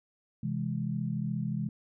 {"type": "chord", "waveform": "sine", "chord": "C augmented", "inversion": "none", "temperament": "equal", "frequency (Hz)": [130.81, 164.81, 207.7], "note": ["C3", "E3", "G#3"], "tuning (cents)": [0, 0, 0], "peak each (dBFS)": -34, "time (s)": [0.43, 1.69], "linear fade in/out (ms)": 5, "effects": []}